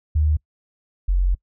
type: tone pair in turn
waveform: sine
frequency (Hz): 76.3 / 45.37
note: D#2 / F#1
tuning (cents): -33 / -33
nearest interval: major sixth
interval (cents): 900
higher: first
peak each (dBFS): -15 / -15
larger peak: neither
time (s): 0.15-0.37 / 1.08-1.35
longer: second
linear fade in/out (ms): 10
effects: noise-tail reverb RT60 0.1 s tail -25 dB re dry